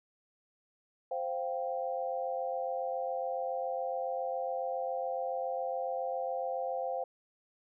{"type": "chord", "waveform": "sine", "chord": "C suspended fourth", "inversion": "none", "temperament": "just", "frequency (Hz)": [523.3, 697.7, 784.9], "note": ["C5", "F5", "G5"], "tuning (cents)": [0, -2, 2], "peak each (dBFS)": [-35, -37, -38], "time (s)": [1.11, 7.04], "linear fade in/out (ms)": 5, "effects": []}